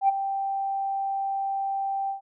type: tone with ADSR envelope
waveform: sine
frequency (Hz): 784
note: G5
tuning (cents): 0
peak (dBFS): -14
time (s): 0.01-2.21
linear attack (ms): 76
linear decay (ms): 19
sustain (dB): -11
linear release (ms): 120
effects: tanh soft clip ceiling -11 dBFS